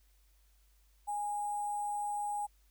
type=tone with sample-and-hold; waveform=sine; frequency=826 Hz; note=G#5; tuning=10 cents flat; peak=-33 dBFS; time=1.07-2.47 s; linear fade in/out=20 ms; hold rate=8820 Hz; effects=added 50 Hz sine -64 dBFS peak until 2.7 s + white hiss -73 dBFS RMS until 2.7 s